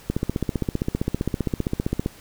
click train, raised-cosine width 3 ms, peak -9 dBFS, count 31, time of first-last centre 0.1-2.061 s, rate 15.3 Hz, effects pink hiss -47 dBFS RMS until 2.2 s

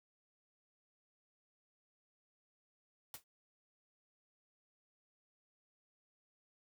white noise with exponential decay, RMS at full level -43 dBFS, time 3.14-3.24 s, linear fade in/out 1 ms, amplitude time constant 20 ms, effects none

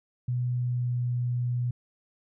sine tone with pitch glide, 123.6 to 122.46 Hz, B2 to B2, +2 to -14 cents, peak -25 dBFS, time 0.28-1.71 s, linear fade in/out 5 ms, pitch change -16 cents, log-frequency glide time 0.49-1.05 s, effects none

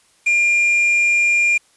triangle tone with quantisation, 2400 Hz, D7, 37 cents sharp, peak -11 dBFS, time 0.26-1.58 s, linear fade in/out 10 ms, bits 6, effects white hiss -56 dBFS RMS until 1.76 s + resampled to 24000 Hz

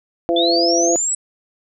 harmonic tone, 169.8 Hz, F3, 48 cents flat, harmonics 2 / 3 / 4, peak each -18 / -20 / -19 dBFS, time 0.29-0.96 s, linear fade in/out 0 ms
sine linear sweep, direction up, 3420 to 7970 Hz, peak -17 dBFS, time 0.36-1.15 s, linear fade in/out 5 ms
effects none

